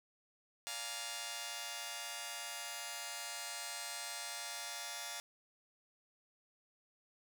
5% pulse chord, Bb dominant seventh, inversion first, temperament just, 582.7 / 699.2 / 839.1 / 932.3 Hz, D5 / F5 / Ab5 / Bb5, -14 / +2 / +18 / 0 cents, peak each -39 / -34 / -36 / -36 dBFS, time 0.67-5.2 s, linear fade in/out 0 ms, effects none

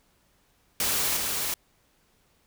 white noise with echo, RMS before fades -26 dBFS, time 0.8-1.17 s, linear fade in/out 2 ms, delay 370 ms, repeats 1, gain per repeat -3 dB, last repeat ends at 1.54 s, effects pink hiss -66 dBFS RMS until 2.46 s

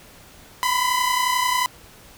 sawtooth tone pair together, 986.7 / 1018 Hz, B5 / C6, -2 / -48 cents, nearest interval minor second, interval 54 cents, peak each -18 dBFS, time 0.63-1.66 s, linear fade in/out 0 ms, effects pink hiss -47 dBFS RMS until 2.17 s

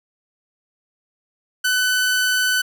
sawtooth tone, 1503 Hz, F#6, 27 cents sharp, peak -13 dBFS, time 1.64-2.62 s, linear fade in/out 10 ms, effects none

